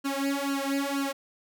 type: tone with flanger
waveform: sawtooth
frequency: 277.2 Hz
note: C#4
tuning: in tune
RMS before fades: -29 dBFS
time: 0.04-1.13 s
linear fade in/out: 20 ms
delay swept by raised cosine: 0.69 to 3.19 ms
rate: 2.1 Hz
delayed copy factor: +0.95
effects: none